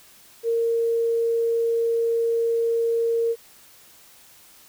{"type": "tone", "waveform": "sine", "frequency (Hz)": 461.7, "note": "A#4", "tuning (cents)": -17, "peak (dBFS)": -19, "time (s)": [0.43, 3.36], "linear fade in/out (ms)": 50, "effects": ["white hiss -51 dBFS RMS until 4.68 s"]}